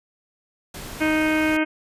pink noise, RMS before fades -36 dBFS, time 0.74-1.57 s, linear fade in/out 5 ms
harmonic tone, 311.1 Hz, D#4, in tune, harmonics 1 / 2 / 3 / 4 / 5 / 6 / 7 / 8 / 9 / 10, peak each -20 / -27 / -32 / -35 / -27 / -38 / -28 / -31 / -40 / -40 dBFS, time 1-1.65 s, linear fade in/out 20 ms
effects resampled to 32000 Hz

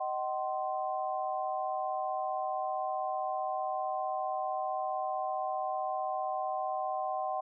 sine chord, C diminished, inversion first, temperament equal with one note detuned, 622.3 / 757.7 / 1046.5 Hz, Eb5 / Gb5 / C6, 0 / +41 / 0 cents, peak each -37 / -33 / -38 dBFS, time 0-7.41 s, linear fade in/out 10 ms, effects none

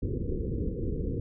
pink low-pass noise, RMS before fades -31 dBFS, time 0.02-1.2 s, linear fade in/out 2 ms, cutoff 500 Hz, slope 96 dB/octave, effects none

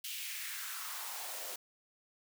white noise with high-pass filter sweep, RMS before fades -42 dBFS, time 0.04-1.56 s, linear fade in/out 5 ms, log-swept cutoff 3000 to 480 Hz, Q 2.4, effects none

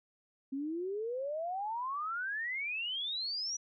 sine exponential sweep, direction up, 263.6 to 5920 Hz, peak -34 dBFS, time 0.52-3.57 s, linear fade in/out 10 ms, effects none

